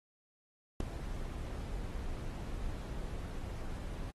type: noise with ADSR envelope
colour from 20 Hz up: brown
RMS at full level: -25 dBFS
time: 0.8-4.11 s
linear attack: 4 ms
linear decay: 5 ms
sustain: -15 dB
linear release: 10 ms
effects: AAC 32 kbps

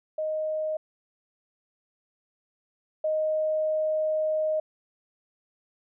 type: tone pair in turn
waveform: sine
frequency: 622.3 / 622.3 Hz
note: D#5 / D#5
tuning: 0 / 0 cents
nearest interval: unison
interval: 0 cents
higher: neither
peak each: -26 / -23 dBFS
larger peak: second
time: 0.18-0.77 / 3.04-4.6 s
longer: second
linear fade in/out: 5 ms
effects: none

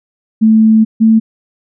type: tone pair in turn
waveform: sine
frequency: 220 / 222.3 Hz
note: A3 / A3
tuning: 0 / +18 cents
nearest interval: unison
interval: 18 cents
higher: second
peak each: -4 dBFS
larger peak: neither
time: 0.41-0.85 / 1-1.2 s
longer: first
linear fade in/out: 20 ms
effects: none

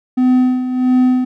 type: tone with tremolo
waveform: triangle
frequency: 253.5 Hz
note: B3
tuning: 45 cents sharp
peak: -6 dBFS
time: 0.17-1.25 s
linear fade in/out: 10 ms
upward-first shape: sine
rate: 1.5 Hz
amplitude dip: 65%
effects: none

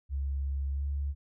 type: tone with pitch glide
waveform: sine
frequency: 69 to 70.61 Hz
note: C#2 to C#2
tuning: -7 to +33 cents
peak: -29 dBFS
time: 0.09-1.15 s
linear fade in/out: 50 ms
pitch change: +40 cents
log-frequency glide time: 0.72-0.84 s
effects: none

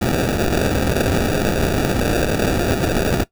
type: noise with sample-and-hold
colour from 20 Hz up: white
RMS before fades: -18 dBFS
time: 0.01-3.24 s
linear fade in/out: 10 ms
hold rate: 1050 Hz
effects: noise-tail reverb RT60 0.1 s tail -17 dB re dry

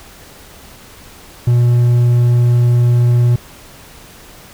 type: tone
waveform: triangle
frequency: 120.8 Hz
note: B2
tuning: 38 cents flat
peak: -6 dBFS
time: 1.47-3.36 s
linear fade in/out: 5 ms
effects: pink hiss -39 dBFS RMS until 4.53 s

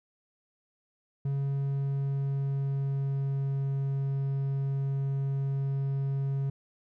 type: tone with pitch glide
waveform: triangle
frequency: 138.59 to 137.24 Hz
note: C#3 to C#3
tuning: 0 to -17 cents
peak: -25 dBFS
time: 1.25-6.5 s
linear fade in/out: 5 ms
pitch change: -17 cents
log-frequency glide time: 1.45-3.65 s
effects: none

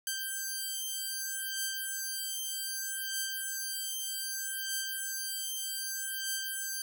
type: beating tone pair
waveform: 5% pulse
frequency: 1568 / 1568.64 Hz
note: G6 / G6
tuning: 0 / +1 cents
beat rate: 0.64 Hz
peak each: -26 dBFS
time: 0.07-6.82 s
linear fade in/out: 2 ms
effects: none

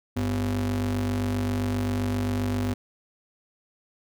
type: ring-modulated tone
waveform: square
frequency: 75.1 Hz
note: D2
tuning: 39 cents sharp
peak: -22 dBFS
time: 0.16-2.74 s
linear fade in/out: 10 ms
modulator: 174 Hz
effects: none

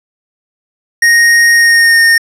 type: tone with pitch glide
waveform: square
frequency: 1864.7 to 1835.8 Hz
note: A#6 to A#6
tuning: 0 to -27 cents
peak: -5 dBFS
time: 1.02-2.18 s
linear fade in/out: 5 ms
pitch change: -27 cents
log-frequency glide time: 1.53-2 s
effects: low-pass 11000 Hz 12 dB/octave

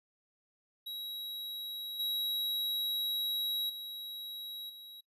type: tone with level steps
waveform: square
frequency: 3860 Hz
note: B7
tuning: 40 cents flat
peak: -39 / -32 / -41 / -48 dBFS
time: 0.86-5.01 s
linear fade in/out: 10 ms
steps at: 1.99 / 3.69 / 4.69 s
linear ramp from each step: 10 ms
effects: noise-tail reverb RT60 0.1 s tail -20 dB re dry + resampled to 32000 Hz

